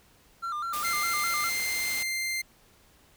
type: tone with vibrato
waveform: triangle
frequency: 1279 Hz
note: D#6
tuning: 47 cents sharp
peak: -28 dBFS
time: 0.42-1.5 s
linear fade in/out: 20 ms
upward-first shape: square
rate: 4.9 Hz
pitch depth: 110 cents each way
type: noise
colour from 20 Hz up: white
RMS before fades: -36 dBFS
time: 0.73-2.03 s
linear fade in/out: 5 ms
type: tone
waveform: sawtooth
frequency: 2093 Hz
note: C7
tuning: in tune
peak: -25 dBFS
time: 0.84-2.42 s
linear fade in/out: 10 ms
effects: pink hiss -60 dBFS RMS until 3.16 s